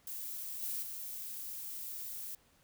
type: noise with level steps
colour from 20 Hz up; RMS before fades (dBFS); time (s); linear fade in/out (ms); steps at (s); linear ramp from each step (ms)
violet; -42 / -38 / -43; 0.07-2.35; 2; 0.62 / 0.82; 10
effects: pink hiss -68 dBFS RMS until 2.63 s